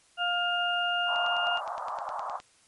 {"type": "harmonic tone", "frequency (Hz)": 705, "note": "F5", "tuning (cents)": 16, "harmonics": [1, 2, 4], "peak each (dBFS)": [-30, -29, -30], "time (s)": [0.17, 1.61], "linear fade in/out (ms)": 50}
{"type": "band-pass noise", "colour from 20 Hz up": "white", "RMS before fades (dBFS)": -35, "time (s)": [1.06, 2.41], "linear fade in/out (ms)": 50, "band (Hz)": [640, 1200], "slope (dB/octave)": 48}
{"type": "click train", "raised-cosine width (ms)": 0.2, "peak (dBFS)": -27, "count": 13, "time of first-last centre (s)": [1.16, 2.401], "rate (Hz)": 9.67}
{"effects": ["white hiss -62 dBFS RMS until 2.67 s", "MP3 48 kbps"]}